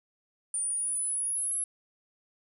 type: linear sweep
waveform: sine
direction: up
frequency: 9210 to 10980 Hz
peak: -28 dBFS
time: 0.54-1.64 s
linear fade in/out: 2 ms
effects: none